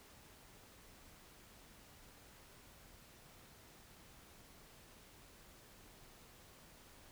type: silence
effects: pink hiss -61 dBFS RMS until 7.11 s